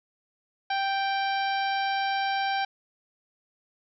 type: harmonic tone with a mistuned harmonic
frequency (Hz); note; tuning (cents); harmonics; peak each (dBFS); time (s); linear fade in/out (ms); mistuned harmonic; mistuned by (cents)
784; G5; 0; 1 / 2 / 3 / 4 / 5 / 6 / 7; -26 / -32 / -36 / -38 / -40 / -42 / -43; 0.7-2.65; 5; 7; +16
effects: none